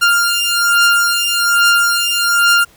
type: beating tone pair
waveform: sawtooth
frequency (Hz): 1398 / 1399.2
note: F6 / F6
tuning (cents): +1 / +3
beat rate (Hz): 1.2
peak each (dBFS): -10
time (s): 0.01-2.65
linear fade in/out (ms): 20
effects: pink hiss -48 dBFS RMS until 2.76 s